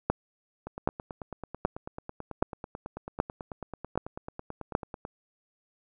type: two click trains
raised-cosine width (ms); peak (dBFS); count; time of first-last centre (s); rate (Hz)
1; -9 / -23; 7 / 41; 0.1-4.751 / 0.67-5.051; 1.29 / 9.13
effects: none